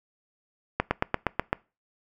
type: slowing click train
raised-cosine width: 0.5 ms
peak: -7 dBFS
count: 7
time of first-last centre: 0.8-1.53 s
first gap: 110 ms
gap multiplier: 1.04
effects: noise-tail reverb RT60 0.3 s tail -24 dB re dry